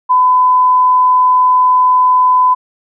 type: tone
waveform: sine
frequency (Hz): 1007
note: B5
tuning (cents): +33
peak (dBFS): -6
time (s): 0.09-2.55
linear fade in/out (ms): 20
effects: none